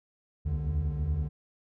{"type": "tone cluster", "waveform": "triangle", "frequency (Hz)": [68.1, 77.2, 80.2, 148.2], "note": ["C#2", "D#2", "E2", "D3"], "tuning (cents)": [-30, -13, -47, 16], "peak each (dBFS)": -30, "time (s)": [0.45, 1.29], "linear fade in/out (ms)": 20, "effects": ["tanh soft clip ceiling -20 dBFS"]}